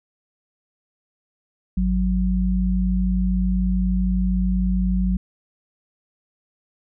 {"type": "tone pair together", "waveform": "sine", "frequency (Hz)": [52.02, 185], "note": ["G#1", "F#3"], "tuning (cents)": [4, 0], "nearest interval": "octave + minor seventh", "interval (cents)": 2196, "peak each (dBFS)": -20, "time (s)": [1.77, 5.17], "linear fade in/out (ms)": 5, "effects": []}